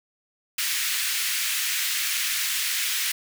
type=high-pass noise; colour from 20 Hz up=pink; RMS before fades=-26 dBFS; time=0.58-3.12 s; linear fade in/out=5 ms; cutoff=1800 Hz; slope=24 dB/octave; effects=none